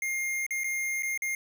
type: tone with dropouts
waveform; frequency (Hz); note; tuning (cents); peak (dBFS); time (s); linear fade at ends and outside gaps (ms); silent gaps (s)
square; 2122; C7; +24; -29; 0.02-1.35; 2; 0.465-0.507 / 0.636-0.642 / 1.024-1.031 / 1.176-1.22
effects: none